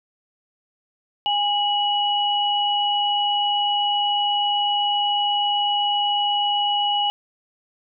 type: tone pair together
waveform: sine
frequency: 820 / 2927 Hz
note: G#5 / F#7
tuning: -22 / -19 cents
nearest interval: octave + minor seventh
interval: 2203 cents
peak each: -21 dBFS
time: 1.26-7.1 s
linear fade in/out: 0 ms
effects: none